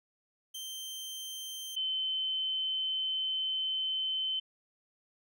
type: tone pair in turn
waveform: sawtooth / sine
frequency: 3131 / 3068 Hz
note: G7 / G7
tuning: -3 / -38 cents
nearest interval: unison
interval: 35 cents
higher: first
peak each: -36 / -30 dBFS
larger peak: second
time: 0.54-1.76 / 1.76-4.4 s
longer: second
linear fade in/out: 10 ms
effects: none